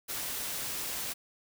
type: noise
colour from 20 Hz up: white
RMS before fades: -36 dBFS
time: 0.08-1.14 s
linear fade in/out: 20 ms
effects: none